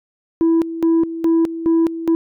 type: tone with tremolo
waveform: sine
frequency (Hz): 329.6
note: E4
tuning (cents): 0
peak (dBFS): -9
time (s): 0.41-2.15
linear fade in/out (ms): 0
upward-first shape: square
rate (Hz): 2.4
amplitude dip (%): 80
effects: tanh soft clip ceiling -10 dBFS